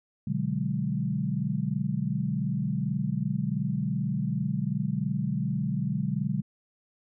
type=chord; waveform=sine; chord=G# half-diminished seventh; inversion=first; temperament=equal; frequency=123.47 / 146.83 / 185 / 207.7 Hz; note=B2 / D3 / F#3 / G#3; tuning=0 / 0 / 0 / 0 cents; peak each=-33 / -30 / -31 / -32 dBFS; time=0.27-6.42 s; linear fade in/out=5 ms; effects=none